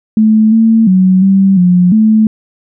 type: tone with pitch steps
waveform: sine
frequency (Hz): 217.6 / 224.5 / 186.5 / 193.8 / 178.9 / 217.8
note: A3 / A3 / F#3 / G3 / F3 / A3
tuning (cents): -19 / +35 / +14 / -20 / +42 / -17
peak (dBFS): -4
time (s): 0.17-2.27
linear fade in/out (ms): 2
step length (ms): 350
effects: none